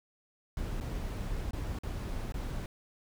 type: noise with dropouts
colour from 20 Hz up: brown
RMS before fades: -36 dBFS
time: 0.57-2.66 s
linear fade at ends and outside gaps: 1 ms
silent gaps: 0.802-0.809 / 1.509-1.532 / 1.788-1.834 / 2.322-2.341 s
effects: none